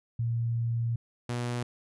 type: tone pair in turn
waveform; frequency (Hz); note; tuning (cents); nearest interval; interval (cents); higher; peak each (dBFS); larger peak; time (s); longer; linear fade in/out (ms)
sine / sawtooth; 116.54 / 121.18; A#2 / B2; 0 / -32; minor second; 68; second; -26; neither; 0.19-0.96 / 1.29-1.63; first; 5
effects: resampled to 24000 Hz